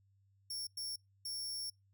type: tone bursts at uneven times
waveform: sawtooth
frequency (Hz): 5470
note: F8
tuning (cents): -37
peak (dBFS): -37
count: 3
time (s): 0.5-0.67 / 0.77-0.96 / 1.25-1.7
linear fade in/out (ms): 5
effects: noise-tail reverb RT60 0.2 s tail -26 dB re dry + added 98 Hz sine -68 dBFS peak until 1.93 s